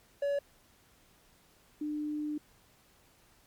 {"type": "tone pair in turn", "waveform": ["triangle", "sine"], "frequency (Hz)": [567, 299.8], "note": ["C#5", "D4"], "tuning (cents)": [39, 36], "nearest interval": "major seventh", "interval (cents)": 1103, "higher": "first", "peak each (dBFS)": [-26, -32], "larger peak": "first", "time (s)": [[0.22, 0.39], [1.81, 2.38]], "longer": "second", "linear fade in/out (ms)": 5, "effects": ["pink hiss -64 dBFS RMS until 3.46 s", "MP3 96 kbps"]}